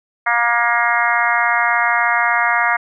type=harmonic tone; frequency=236.5 Hz; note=A#3; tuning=25 cents sharp; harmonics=3 / 4 / 5 / 6 / 7 / 8 / 9; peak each=-21 / -21 / -21 / -21 / -21 / -21 / -21 dBFS; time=0.26-2.77 s; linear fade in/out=10 ms; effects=none